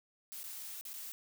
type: noise with dropouts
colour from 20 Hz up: blue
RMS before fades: -45 dBFS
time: 0.32-1.12 s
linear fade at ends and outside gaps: 0 ms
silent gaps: 0.432-0.44 / 0.811-0.852 / 0.932-0.939 s
effects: none